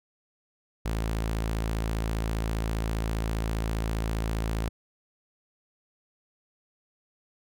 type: tone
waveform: sawtooth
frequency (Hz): 55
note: A1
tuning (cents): 0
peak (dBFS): -23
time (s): 0.85-4.69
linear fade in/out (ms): 10
effects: none